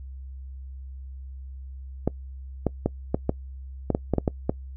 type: clicks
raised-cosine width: 2 ms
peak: -8 dBFS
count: 11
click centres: 2.076 / 2.667 / 2.86 / 3.145 / 3.294 / 3.903 / 3.949 / 4.137 / 4.183 / 4.278 / 4.495 s
effects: noise-tail reverb RT60 0.1 s tail -23 dB re dry + added 66 Hz sine -36 dBFS peak until 4.76 s